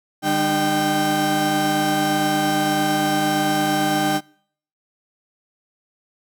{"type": "tone cluster", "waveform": "35% pulse", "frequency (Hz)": [147.4, 200.4, 303.6, 780], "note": ["D3", "G3", "D#4", "G5"], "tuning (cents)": [7, 38, -42, -9], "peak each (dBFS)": [-28, -26, -20, -19], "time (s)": [0.22, 4.21], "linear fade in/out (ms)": 50, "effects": ["noise-tail reverb RT60 0.6 s tail -26 dB re dry"]}